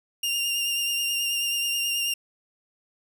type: tone with vibrato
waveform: sawtooth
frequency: 2800 Hz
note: F7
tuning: 4 cents sharp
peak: -21 dBFS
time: 0.23-2.14 s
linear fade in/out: 5 ms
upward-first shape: triangle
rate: 9.3 Hz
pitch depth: 26 cents each way
effects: none